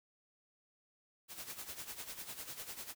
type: noise with tremolo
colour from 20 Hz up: white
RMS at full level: -44 dBFS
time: 1.28-2.95 s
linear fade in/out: 50 ms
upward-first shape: sine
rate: 10 Hz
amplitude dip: 70%
effects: none